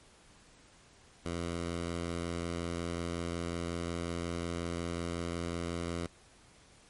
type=tone; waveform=10% pulse; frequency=85.5 Hz; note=F2; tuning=36 cents flat; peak=-26 dBFS; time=1.25-6.07 s; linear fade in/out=10 ms; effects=pink hiss -60 dBFS RMS until 6.89 s + MP3 48 kbps